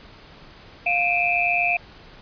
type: tone cluster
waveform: sine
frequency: 702 / 2362 / 2470 / 2611 Hz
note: F5 / D7 / D#7 / E7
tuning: +9 / +9 / -13 / -17 cents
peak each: -24 dBFS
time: 0.86-1.77 s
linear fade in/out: 5 ms
effects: pink hiss -46 dBFS RMS until 2.21 s + resampled to 11025 Hz